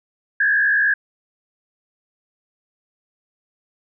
sine tone with frequency modulation, 1659 Hz, G#6, 2 cents flat, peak -14 dBFS, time 0.4-0.94 s, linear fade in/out 5 ms, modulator 64.6 Hz, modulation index 1.1, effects none

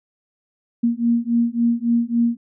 sine beating tone pair, 233.1 / 236.7 Hz, A#3 / A#3, 0 / +27 cents, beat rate 3.6 Hz, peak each -19 dBFS, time 0.83-2.37 s, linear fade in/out 10 ms, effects none

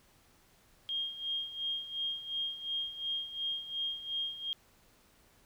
sine tone with tremolo, 3230 Hz, G#7, 49 cents flat, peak -31 dBFS, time 0.89-4.53 s, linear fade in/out 0 ms, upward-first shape sine, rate 2.8 Hz, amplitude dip 75%, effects pink hiss -65 dBFS RMS until 5.45 s

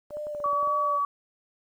sine tone with vibrato, 590 Hz, D5, 8 cents sharp, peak -31 dBFS, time 0.1-1 s, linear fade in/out 50 ms, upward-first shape sine, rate 1.9 Hz, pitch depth 30 cents each way
clicks, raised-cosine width 1 ms, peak -31 dBFS, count 9, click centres 0.107 / 0.17 / 0.269 / 0.349 / 0.402 / 0.46 / 0.531 / 0.629 / 0.674 s
sine tone, 1138 Hz, C#6, 45 cents sharp, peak -23 dBFS, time 0.44-1.05 s, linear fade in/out 2 ms
effects 10-bit

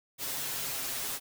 white noise with comb filter, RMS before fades -35 dBFS, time 0.18-1.2 s, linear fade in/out 50 ms, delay 7.4 ms, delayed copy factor +0.75, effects none

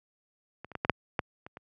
clicks, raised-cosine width 0.5 ms, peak -26 / -30 / -19 / -13 / -6 / -11 / -28 / -28 dBFS, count 8, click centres 0.646 / 0.717 / 0.753 / 0.849 / 0.897 / 1.192 / 1.465 / 1.571 s, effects high-pass 80 Hz 12 dB/octave

